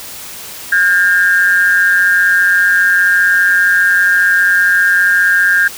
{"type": "tone with amplitude modulation", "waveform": "sine", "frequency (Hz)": 1613, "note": "G6", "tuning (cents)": 49, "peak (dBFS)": -4, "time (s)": [0.72, 5.68], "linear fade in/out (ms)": 5, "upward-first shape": "sine", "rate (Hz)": 185, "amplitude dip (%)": 75, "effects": ["white hiss -29 dBFS RMS until 5.77 s"]}